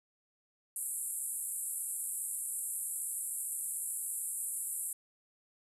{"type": "band-pass noise", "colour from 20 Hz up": "white", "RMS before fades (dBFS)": -38, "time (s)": [0.76, 4.93], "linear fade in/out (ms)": 2, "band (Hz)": [7800, 12000], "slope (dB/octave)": 96, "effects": []}